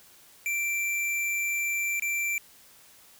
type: tone with dropouts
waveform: square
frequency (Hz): 2349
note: D7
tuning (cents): 0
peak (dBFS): -27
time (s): 0.46-2.38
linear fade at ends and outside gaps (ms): 1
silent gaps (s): 1.997-2.022
effects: white hiss -55 dBFS RMS until 3.19 s